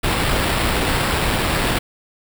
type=noise with sample-and-hold; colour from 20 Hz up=pink; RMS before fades=-19 dBFS; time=0.03-1.79 s; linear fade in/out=10 ms; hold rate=6300 Hz; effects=none